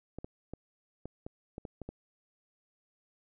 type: clicks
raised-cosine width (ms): 2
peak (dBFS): -27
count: 9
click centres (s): 0.186 / 0.245 / 0.536 / 1.056 / 1.265 / 1.581 / 1.652 / 1.817 / 1.89
effects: none